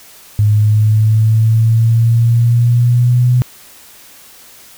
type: exponential sweep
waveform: sine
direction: up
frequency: 104.7 to 124.7 Hz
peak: -7 dBFS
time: 0.39-3.42 s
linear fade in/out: 0 ms
effects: white hiss -40 dBFS RMS until 4.77 s